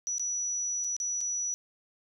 sine tone with dropouts, 5890 Hz, F#8, 9 cents flat, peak -29 dBFS, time 0.07-1.54 s, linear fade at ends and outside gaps 0 ms, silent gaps 0.182-0.196 / 0.841-0.845 / 0.965-1.001 / 1.207-1.212 s, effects none

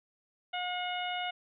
harmonic tone with a mistuned harmonic, 720 Hz, F#5, 47 cents flat, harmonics 1 / 2 / 3 / 4 / 5, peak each -35 / -41 / -40 / -39 / -45 dBFS, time 0.53-1.31 s, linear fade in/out 10 ms, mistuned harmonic 4, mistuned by +19 cents, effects none

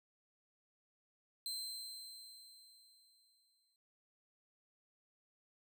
sawtooth tone with exponential decay, 4109 Hz, C8, 32 cents flat, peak -36 dBFS, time 1.46-3.76 s, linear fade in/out 1 ms, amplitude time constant 500 ms, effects none

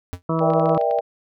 square tone with exponential decay, 89 Hz, F2, 33 cents sharp, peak -22 dBFS, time 0.13-0.22 s, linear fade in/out 0 ms, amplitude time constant 18 ms
harmonic tone, 162.7 Hz, E3, 22 cents flat, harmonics 1 / 2 / 3 / 4 / 6 / 7 / 8, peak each -22 / -25 / -27 / -28 / -30 / -30 / -31 dBFS, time 0.29-0.78 s, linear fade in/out 5 ms
clicks, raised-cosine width 0.3 ms, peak -23 dBFS, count 11, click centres 0.392 / 0.503 / 0.536 / 0.597 / 0.658 / 0.694 / 0.748 / 0.778 / 0.813 / 0.911 / 0.987 s
sine chord, E half-diminished seventh, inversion second, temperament just, 474.7 / 593.3 / 659.3 / 791.1 Hz, Bb4 / D5 / E5 / G5, +31 / +18 / 0 / +16 cents, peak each -23 dBFS, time 0.4-1.01 s, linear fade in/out 20 ms
effects none

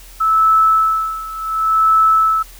sine tone with tremolo, 1308 Hz, E6, 14 cents flat, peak -8 dBFS, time 0.2-2.43 s, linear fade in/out 10 ms, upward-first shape sine, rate 0.69 Hz, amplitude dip 85%, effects added 41 Hz sine -38 dBFS peak until 2.59 s + white hiss -42 dBFS RMS until 2.59 s

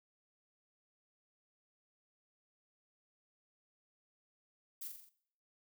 violet noise with echo, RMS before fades -44 dBFS, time 4.81-4.88 s, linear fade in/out 10 ms, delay 43 ms, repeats 5, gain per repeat -4 dB, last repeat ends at 5.095 s, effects noise-tail reverb RT60 0.6 s tail -18 dB re dry

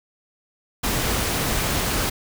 pink noise, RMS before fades -23 dBFS, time 0.83-2.1 s, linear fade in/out 10 ms, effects none

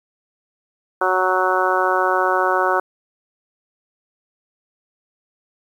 harmonic tone, 185.4 Hz, F#3, 4 cents sharp, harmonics 2 / 3 / 4 / 5 / 6 / 7 / 8, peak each -23 / -23 / -23 / -23 / -23 / -23 / -23 dBFS, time 1.01-2.8 s, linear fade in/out 5 ms, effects 8-bit

